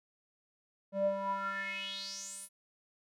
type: tone with band-pass filter sweep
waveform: square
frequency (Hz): 196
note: G3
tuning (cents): 0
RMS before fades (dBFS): -37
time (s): 0.92-2.49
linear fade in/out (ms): 50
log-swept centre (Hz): 450 to 11000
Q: 6.6
effects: none